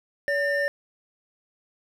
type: tone pair together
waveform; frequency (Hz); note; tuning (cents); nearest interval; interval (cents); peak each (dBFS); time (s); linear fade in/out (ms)
triangle; 569 / 1805.1; C#5 / A6; +45 / +44; octave + minor sixth; 1999; -23; 0.28-0.68; 0
effects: none